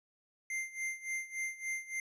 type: tone with tremolo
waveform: square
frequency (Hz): 2093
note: C7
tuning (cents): 0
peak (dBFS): -34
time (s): 0.5-2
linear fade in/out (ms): 2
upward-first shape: sine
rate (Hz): 3.5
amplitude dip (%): 85
effects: low-pass 11000 Hz 12 dB/octave